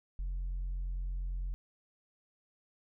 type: tone with tanh clipping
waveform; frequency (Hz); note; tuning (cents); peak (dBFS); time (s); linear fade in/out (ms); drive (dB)
sine; 44.4; F1; +29; -34; 0.19-1.54; 0; 1
effects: none